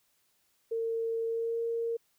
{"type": "tone with pitch glide", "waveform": "sine", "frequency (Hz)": [455.5, 462.1], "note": ["A#4", "A#4"], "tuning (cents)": [-40, -15], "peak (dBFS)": -29, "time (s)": [0.71, 1.97], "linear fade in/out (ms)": 10, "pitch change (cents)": 25, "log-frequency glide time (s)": [1.26, 1.6], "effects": ["white hiss -72 dBFS RMS until 2.18 s"]}